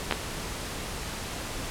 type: clicks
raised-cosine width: 0.3 ms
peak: -8 dBFS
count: 2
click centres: 0.111 / 0.124 s
effects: pink hiss -35 dBFS RMS until 1.7 s + low-pass 11000 Hz 12 dB/octave